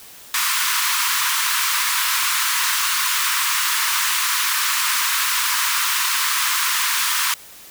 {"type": "high-pass noise", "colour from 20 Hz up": "pink", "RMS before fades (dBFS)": -20, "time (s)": [0.34, 7.34], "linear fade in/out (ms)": 2, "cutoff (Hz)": 960, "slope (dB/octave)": 96, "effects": ["white hiss -42 dBFS RMS until 7.7 s"]}